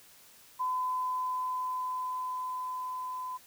sine tone with level ramp, 1013 Hz, B5, 44 cents sharp, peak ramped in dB -28 to -35 dBFS, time 0.59-3.38 s, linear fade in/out 20 ms, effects white hiss -57 dBFS RMS until 3.46 s

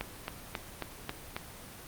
click train, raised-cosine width 0.3 ms, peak -17 dBFS, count 6, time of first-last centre 0.01-1.365 s, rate 3.69 Hz, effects pink hiss -47 dBFS RMS until 1.87 s + Opus 24 kbps

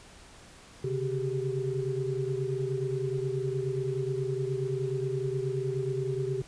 sine tone cluster, 132.2 / 141.7 / 382.9 / 410.1 Hz, C3 / C#3 / G4 / G#4, +18 / +38 / -41 / -22 cents, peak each -33 / -37 / -31 / -37 dBFS, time 0.84-6.42 s, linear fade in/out 5 ms, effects pink hiss -52 dBFS RMS until 6.47 s + resampled to 22050 Hz

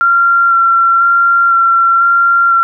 sine tone with vibrato, 1371 Hz, F6, 32 cents flat, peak -6 dBFS, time 0.01-2.63 s, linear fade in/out 0 ms, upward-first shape square, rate 1 Hz, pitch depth 12 cents each way, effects none

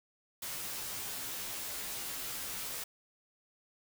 white noise with comb filter, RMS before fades -40 dBFS, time 0.42-2.84 s, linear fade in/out 5 ms, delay 13 ms, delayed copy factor -0.9, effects none

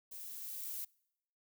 violet noise with level ramp, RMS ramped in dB -48 to -41 dBFS, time 0.11-0.85 s, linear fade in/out 10 ms, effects noise-tail reverb RT60 0.8 s tail -26 dB re dry

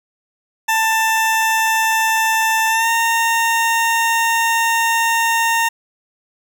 20% pulse tone with pitch glide, 888 to 917.7 Hz, A5 to A#5, +16 to -27 cents, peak -9 dBFS, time 0.68-5.69 s, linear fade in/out 10 ms, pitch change +57 cents, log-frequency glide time 2.69-2.89 s, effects none

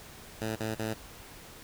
10% pulse tone bursts, 110 Hz, A2, in tune, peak -23 dBFS, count 3, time 0.41-0.938 s, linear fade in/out 10 ms, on 150 ms, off 39 ms, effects pink hiss -49 dBFS RMS until 1.63 s

